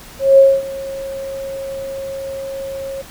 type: tone with ADSR envelope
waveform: sine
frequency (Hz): 543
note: C#5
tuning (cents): -36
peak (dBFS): -3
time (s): 0.19-3.02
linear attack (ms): 190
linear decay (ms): 240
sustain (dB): -20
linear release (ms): 9
effects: pink hiss -38 dBFS RMS until 3.1 s